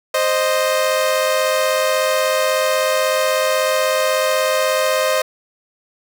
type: tone pair together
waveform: sawtooth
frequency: 523.3 / 619.6 Hz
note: C5 / D#5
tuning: 0 / -7 cents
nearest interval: minor third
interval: 293 cents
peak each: -14 dBFS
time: 0.14-5.22 s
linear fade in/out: 5 ms
effects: none